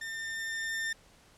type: tone with level ramp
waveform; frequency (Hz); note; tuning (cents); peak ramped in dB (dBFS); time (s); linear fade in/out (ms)
40% pulse; 1803; A6; +42; -36 to -30; 0.01-0.93; 5
effects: pink hiss -60 dBFS RMS until 1.37 s + low-pass 10000 Hz 12 dB/octave